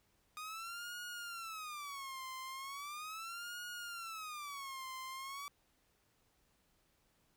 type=tone with vibrato; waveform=sawtooth; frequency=1226 Hz; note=D#6; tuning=26 cents flat; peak=-40 dBFS; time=0.37-5.48 s; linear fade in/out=0 ms; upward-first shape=sine; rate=0.38 Hz; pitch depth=280 cents each way; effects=pink hiss -75 dBFS RMS until 7.36 s